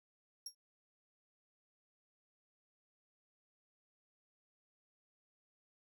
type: tone with exponential decay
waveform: 30% pulse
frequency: 5580 Hz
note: F8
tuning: 2 cents flat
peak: -36 dBFS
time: 0.46-0.55 s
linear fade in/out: 5 ms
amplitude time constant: 18 ms
effects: none